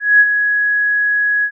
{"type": "tone with ADSR envelope", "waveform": "sine", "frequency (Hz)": 1672, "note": "G#6", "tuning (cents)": 11, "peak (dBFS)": -4, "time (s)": [0, 1.51], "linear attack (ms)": 200, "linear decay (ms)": 49, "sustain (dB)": -8, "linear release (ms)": 70, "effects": []}